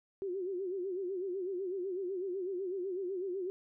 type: tone with vibrato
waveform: sine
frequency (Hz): 373.6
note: F#4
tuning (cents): +17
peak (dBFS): -34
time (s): 0.22-3.5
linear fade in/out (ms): 0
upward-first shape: sine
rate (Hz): 8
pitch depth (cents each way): 110
effects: none